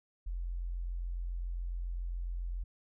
sine tone, 43.63 Hz, F1, 1 cent flat, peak -34 dBFS, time 0.26-2.64 s, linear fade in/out 10 ms, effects none

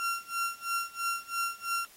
35% pulse tone with tremolo, 1372 Hz, F6, 31 cents flat, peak -26 dBFS, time 0-1.85 s, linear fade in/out 0 ms, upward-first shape sine, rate 3 Hz, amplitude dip 95%, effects white hiss -56 dBFS RMS until 1.96 s + AAC 48 kbps

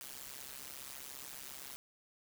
white noise with amplitude modulation, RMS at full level -44 dBFS, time 0.01-1.76 s, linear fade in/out 0 ms, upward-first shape sine, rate 135 Hz, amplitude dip 100%, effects none

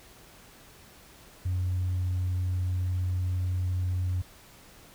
sine tone, 91 Hz, F#2, 28 cents flat, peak -24 dBFS, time 1.45-4.22 s, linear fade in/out 10 ms, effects tanh soft clip ceiling -23 dBFS + pink hiss -53 dBFS RMS until 4.94 s

